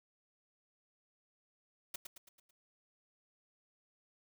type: noise with echo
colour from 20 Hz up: white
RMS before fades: -41 dBFS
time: 1.94-1.96 s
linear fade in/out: 5 ms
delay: 110 ms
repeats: 5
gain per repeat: -6 dB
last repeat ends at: 2.51 s
effects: none